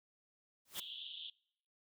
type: noise with exponential growth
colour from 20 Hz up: white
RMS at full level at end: -38 dBFS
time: 0.65-0.8 s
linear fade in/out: 5 ms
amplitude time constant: 31 ms
type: band-pass noise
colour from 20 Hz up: white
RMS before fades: -48 dBFS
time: 0.75-1.3 s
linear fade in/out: 5 ms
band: 3000 to 3600 Hz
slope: 96 dB/octave
effects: noise-tail reverb RT60 0.7 s tail -25 dB re dry